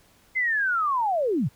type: linear sweep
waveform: sine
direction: down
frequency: 2093 to 97.2 Hz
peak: -21 dBFS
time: 0.35-1.49 s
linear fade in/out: 20 ms
effects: pink hiss -59 dBFS RMS until 1.55 s